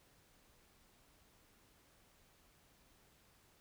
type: silence
effects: pink hiss -69 dBFS RMS until 3.6 s